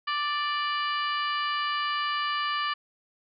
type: harmonic tone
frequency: 587.3 Hz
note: D5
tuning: in tune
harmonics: 2 / 3 / 4 / 5 / 6 / 7 / 8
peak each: -28 / -33 / -38 / -34 / -46 / -44 / -41 dBFS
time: 0.07-2.74 s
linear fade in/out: 10 ms
effects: none